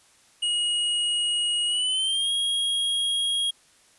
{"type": "tone with pitch glide", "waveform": "square", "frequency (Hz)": [2888, 3279], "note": ["F#7", "G#7"], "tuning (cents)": [-43, -23], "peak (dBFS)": -23, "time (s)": [0.42, 3.51], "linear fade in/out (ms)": 10, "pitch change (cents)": 220, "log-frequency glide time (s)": [1.67, 2.31], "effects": ["white hiss -58 dBFS RMS until 3.98 s", "resampled to 24000 Hz"]}